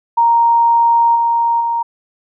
sine tone with level steps, 932.3 Hz, A#5, in tune, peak -8 / -11 / -14 dBFS, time 0.17-1.83 s, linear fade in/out 10 ms, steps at 1.15 / 1.6 s, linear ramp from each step 10 ms, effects none

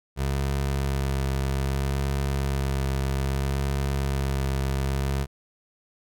25% pulse tone with vibrato, 68.1 Hz, C#2, 30 cents flat, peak -20 dBFS, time 0.16-5.27 s, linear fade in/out 50 ms, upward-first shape sine, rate 0.62 Hz, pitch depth 19 cents each way, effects none

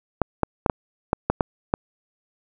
clicks, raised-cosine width 1 ms, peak -4 dBFS, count 8, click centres 0.217 / 0.433 / 0.662 / 0.698 / 1.131 / 1.3 / 1.408 / 1.739 s, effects none

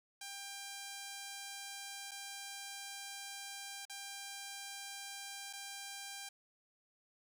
5% pulse tone with dropouts, 795 Hz, G5, 24 cents sharp, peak -33 dBFS, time 0.21-6.29 s, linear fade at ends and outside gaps 5 ms, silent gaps 2.111-2.115 / 3.853-3.896 / 5.529-5.533 s, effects none

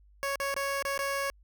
15% pulse tone with dropouts, 554.4 Hz, C#5, in tune, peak -23 dBFS, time 0.23-1.3 s, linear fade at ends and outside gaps 0 ms, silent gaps 0.357-0.4 / 0.542-0.564 / 0.825-0.851 / 0.977-0.991 s, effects added 50 Hz sine -56 dBFS peak until 1.43 s

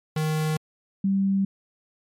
square / sine tone pair in turn, 155.56 / 195.15 Hz, D#3 / G3, 0 / -8 cents, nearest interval major third, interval 392 cents, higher second, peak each -23 / -19 dBFS, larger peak second, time 0.16-0.57 / 1.04-1.45 s, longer neither, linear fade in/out 5 ms, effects MP3 64 kbps

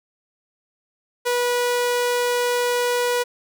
sawtooth tone, 487.6 Hz, B4, 22 cents flat, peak -15 dBFS, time 1.25-3.24 s, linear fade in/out 20 ms, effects none

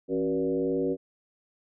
sine tone with frequency modulation, 375.3 Hz, F#4, 25 cents sharp, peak -24 dBFS, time 0.08-0.97 s, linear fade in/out 50 ms, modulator 102 Hz, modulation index 1.4, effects none

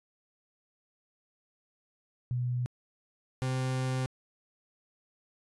sine / 40% pulse tone pair in turn, 123.47 / 129.61 Hz, B2 / C3, 0 / -16 cents, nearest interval minor second, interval 84 cents, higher second, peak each -28 / -28 dBFS, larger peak neither, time 2.31-2.66 / 3.42-4.06 s, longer second, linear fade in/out 0 ms, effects resampled to 24000 Hz

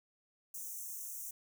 white high-pass noise, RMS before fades -44 dBFS, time 0.54-1.31 s, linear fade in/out 5 ms, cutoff 5800 Hz, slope 96 dB/octave, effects none

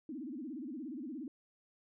sine tone with vibrato, 277.2 Hz, C#4, in tune, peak -40 dBFS, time 0.09-1.28 s, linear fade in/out 2 ms, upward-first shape sine, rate 17 Hz, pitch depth 280 cents each way, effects none

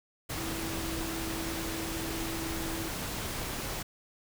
sine tone in noise, 327.8 Hz, E4, 10 cents flat, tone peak -37 dBFS, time 0.37-2.89 s, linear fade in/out 10 ms, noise pink, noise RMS -36 dBFS, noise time 0.29-3.83 s, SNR -4 dB, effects none

